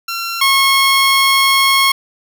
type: tone pair in turn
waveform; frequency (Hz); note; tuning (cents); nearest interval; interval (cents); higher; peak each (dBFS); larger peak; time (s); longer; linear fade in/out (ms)
15% pulse; 1364 / 1087.9; F6 / C#6; -41 / -33; major third; 392; first; -13 / -3; second; 0.08-0.41 / 0.41-1.92; second; 5
effects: none